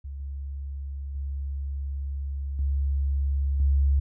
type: tone with level steps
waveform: sine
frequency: 69.3 Hz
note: C#2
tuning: in tune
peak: -33 / -31 / -28 / -22 / -18 dBFS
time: 0.04-4 s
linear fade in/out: 10 ms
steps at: 0.2 / 1.15 / 2.59 / 3.6 s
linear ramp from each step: 2 ms
effects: none